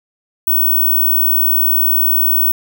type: tone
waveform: sine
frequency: 15780 Hz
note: B9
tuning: 3 cents flat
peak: -10 dBFS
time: 0.47-2.52 s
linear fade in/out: 5 ms
effects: none